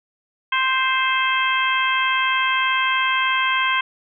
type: harmonic tone with a mistuned harmonic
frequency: 523.3 Hz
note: C5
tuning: in tune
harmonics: 2 / 3 / 4 / 5 / 6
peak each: -21 / -23 / -24 / -25 / -26 dBFS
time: 0.52-3.81 s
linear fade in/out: 5 ms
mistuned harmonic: 6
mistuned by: +25 cents
effects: none